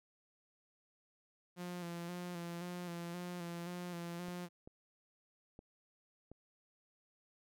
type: tone with vibrato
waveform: sawtooth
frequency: 174.3 Hz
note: F3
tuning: 3 cents flat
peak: -38 dBFS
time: 1.56-4.49 s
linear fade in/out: 50 ms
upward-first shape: square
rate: 1.9 Hz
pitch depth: 31 cents each way
type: clicks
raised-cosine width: 2 ms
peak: -39 dBFS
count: 4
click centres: 4.284 / 4.675 / 5.591 / 6.316 s
effects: none